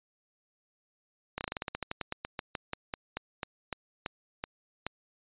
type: slowing click train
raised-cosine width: 0.3 ms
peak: -17 dBFS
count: 24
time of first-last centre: 1.38-4.866 s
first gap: 29 ms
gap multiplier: 1.13
effects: resampled to 8000 Hz